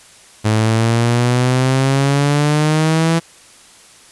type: exponential sweep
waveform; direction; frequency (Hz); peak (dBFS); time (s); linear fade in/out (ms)
sawtooth; up; 107 to 166.9; -8; 0.44-3.2; 20
effects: white hiss -44 dBFS RMS until 4.11 s + resampled to 24000 Hz